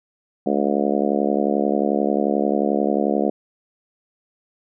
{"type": "harmonic tone", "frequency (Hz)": 71.3, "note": "C#2", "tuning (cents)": 49, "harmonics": [3, 4, 5, 6, 7, 8, 9, 10], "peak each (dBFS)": [-23, -24, -25, -26, -26, -27, -28, -28], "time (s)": [0.46, 3.3], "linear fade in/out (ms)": 5, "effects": []}